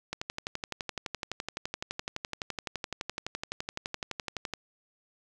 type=click train; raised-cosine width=0.2 ms; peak=-16 dBFS; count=53; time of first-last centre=0.13-4.537 s; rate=11.8 Hz; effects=none